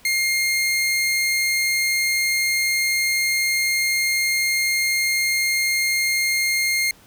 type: tone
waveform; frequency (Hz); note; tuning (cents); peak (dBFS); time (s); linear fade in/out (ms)
sawtooth; 2124; C7; +25; -15; 0.05-6.91; 2
effects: pink hiss -51 dBFS RMS until 7.06 s